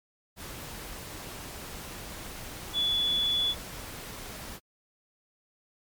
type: tone in noise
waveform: sine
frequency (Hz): 3429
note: A7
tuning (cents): -45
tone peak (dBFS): -24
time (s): 2.73-3.55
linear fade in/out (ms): 50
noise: pink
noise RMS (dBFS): -41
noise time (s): 0.36-4.6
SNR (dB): +14
effects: MP3 96 kbps